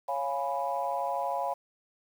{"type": "chord", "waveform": "sine", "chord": "C# dominant seventh", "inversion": "none", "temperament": "equal", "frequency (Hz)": [554.4, 698.5, 830.6, 987.8], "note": ["C#5", "E#5", "G#5", "B5"], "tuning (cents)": [0, 0, 0, 0], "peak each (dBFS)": [-34, -33, -33, -34], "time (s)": [0.08, 1.54], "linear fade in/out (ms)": 10, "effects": ["tanh soft clip ceiling -18 dBFS", "9-bit"]}